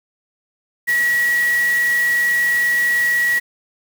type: tone in noise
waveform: sine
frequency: 1922 Hz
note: B6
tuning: 48 cents flat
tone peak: -14 dBFS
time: 0.87-3.4 s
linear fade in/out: 20 ms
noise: white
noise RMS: -30 dBFS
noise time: 0.87-3.4 s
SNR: +13 dB
effects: none